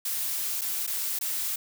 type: noise with dropouts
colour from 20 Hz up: blue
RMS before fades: -30 dBFS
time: 0.05-1.56 s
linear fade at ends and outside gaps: 5 ms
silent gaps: 0.612-0.616 / 0.867-0.874 / 1.189-1.21 s
effects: none